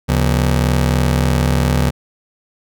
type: ring-modulated tone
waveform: 30% pulse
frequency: 103.83 Hz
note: G#2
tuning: in tune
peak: -7 dBFS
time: 0.08-1.91 s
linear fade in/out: 20 ms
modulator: 31.7 Hz
effects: none